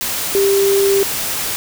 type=tone in noise; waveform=sine; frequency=395.1 Hz; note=G4; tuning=14 cents sharp; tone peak=-11 dBFS; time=0.35-1.03 s; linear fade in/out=0 ms; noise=white; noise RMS=-21 dBFS; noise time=0.01-1.56 s; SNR=+7 dB; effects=none